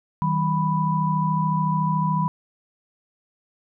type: tone cluster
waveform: sine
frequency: 158.7 / 192.5 / 989 Hz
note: D#3 / G3 / B5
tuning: +35 / -31 / +2 cents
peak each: -22 / -27 / -23 dBFS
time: 0.22-2.28 s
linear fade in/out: 0 ms
effects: none